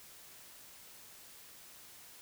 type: silence
effects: white hiss -55 dBFS RMS until 2.21 s